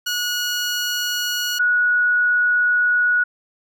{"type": "tone pair in turn", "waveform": ["15% pulse", "sine"], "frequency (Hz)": [1454, 1461.5], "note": ["F#6", "F#6"], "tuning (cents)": [-31, -22], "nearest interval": "unison", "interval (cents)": 9, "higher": "second", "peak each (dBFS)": -14, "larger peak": "neither", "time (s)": [[0.06, 1.59], [1.59, 3.24]], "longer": "second", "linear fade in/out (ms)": 10, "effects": []}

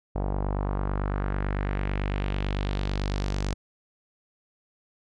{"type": "tone with low-pass filter sweep", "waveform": "sawtooth", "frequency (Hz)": 49, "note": "G1", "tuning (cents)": 0, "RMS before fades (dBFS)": -28, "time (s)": [0.15, 3.54], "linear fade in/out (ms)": 10, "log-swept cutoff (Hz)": [760, 6300], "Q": 1.8, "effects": []}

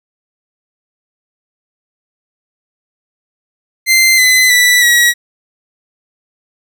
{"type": "tone with pitch steps", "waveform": "sawtooth", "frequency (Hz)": [2080, 2024, 1970.1, 1917.3], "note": ["C7", "B6", "B6", "A#6"], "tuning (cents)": [-11, 42, -5, 48], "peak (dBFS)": -3, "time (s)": [3.86, 5.14], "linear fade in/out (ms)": 50, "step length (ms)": 320, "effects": []}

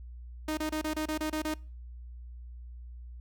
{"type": "tone bursts", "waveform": "sawtooth", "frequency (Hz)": 309.5, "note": "D#4", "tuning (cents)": -9, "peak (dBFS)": -26, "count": 9, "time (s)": [0.48, 1.541], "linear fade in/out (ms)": 5, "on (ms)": 93, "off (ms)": 28, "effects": ["noise-tail reverb RT60 0.4 s tail -25 dB re dry", "added 60 Hz sine -42 dBFS peak until 3.2 s"]}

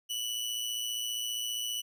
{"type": "tone with amplitude modulation", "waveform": "sawtooth", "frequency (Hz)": 2960, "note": "F#7", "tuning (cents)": 0, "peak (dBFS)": -27, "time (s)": [0.09, 1.82], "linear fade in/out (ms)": 20, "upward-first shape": "sine", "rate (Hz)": 115, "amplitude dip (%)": 50, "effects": []}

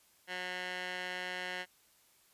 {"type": "tone with band-pass filter", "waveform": "15% pulse", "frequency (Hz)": 181.7, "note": "F#3", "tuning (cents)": -31, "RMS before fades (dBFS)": -40, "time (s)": [0.27, 1.66], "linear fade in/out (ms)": 50, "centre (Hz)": 2200, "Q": 1.5, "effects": ["white hiss -67 dBFS RMS until 2.33 s", "resampled to 32000 Hz"]}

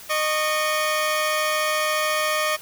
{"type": "tone pair together", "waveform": "15% pulse", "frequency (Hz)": [614.4, 1108.7], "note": ["D#5", "C#6"], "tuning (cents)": [-22, 0], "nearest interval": "minor seventh", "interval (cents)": 1022, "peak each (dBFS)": [-15, -21], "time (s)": [0.09, 2.57], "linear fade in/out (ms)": 20, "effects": ["white hiss -42 dBFS RMS until 2.61 s"]}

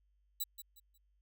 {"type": "tone with echo", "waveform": "5% pulse", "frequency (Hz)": 3931, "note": "B7", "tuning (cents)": -9, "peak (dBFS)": -26, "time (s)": [0.4, 0.44], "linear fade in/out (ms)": 10, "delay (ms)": 180, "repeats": 3, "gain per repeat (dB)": -11, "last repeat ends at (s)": 0.98, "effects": ["added 50 Hz sine -70 dBFS peak until 1.21 s"]}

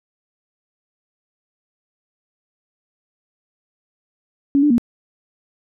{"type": "tone with pitch steps", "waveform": "sine", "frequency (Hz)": [280, 295.1, 237.5], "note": ["C#4", "D4", "A#3"], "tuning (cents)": [18, 8, 33], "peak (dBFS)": -11, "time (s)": [4.55, 4.781], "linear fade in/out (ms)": 0, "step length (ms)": 77, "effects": []}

